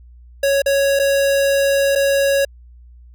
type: tone with dropouts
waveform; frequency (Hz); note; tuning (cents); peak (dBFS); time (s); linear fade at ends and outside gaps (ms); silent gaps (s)
square; 554.4; C#5; 0; -14; 0.43-2.45; 5; 0.62-0.66 / 0.992-0.996 / 1.953-1.957
effects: added 60 Hz sine -40 dBFS peak until 3.14 s